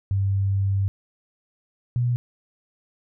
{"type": "tone pair in turn", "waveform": "sine", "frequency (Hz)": [98, 121.81], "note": ["G2", "B2"], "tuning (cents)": [0, -23], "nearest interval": "major third", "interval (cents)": 377, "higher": "second", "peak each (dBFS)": -19, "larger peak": "neither", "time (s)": [[0.11, 0.88], [1.96, 2.16]], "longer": "first", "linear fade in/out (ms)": 0, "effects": []}